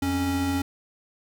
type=tone pair together; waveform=square; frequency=87.08 / 276.1 Hz; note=F2 / C#4; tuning=-5 / -7 cents; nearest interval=octave + minor sixth; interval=1998 cents; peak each=-30 / -25 dBFS; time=0.02-0.62 s; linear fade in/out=5 ms; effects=none